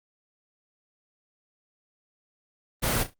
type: noise with echo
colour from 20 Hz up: pink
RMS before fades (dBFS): -25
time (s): 2.82-3.04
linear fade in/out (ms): 20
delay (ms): 35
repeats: 3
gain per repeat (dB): -12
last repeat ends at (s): 3.145
effects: Opus 32 kbps